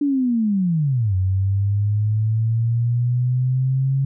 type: linear two-way sweep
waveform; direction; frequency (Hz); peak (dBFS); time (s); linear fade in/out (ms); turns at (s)
sine; down then up; 293.1 to 92.5 to 136.8; -16; 0.01-4.05; 5; 1.15
effects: none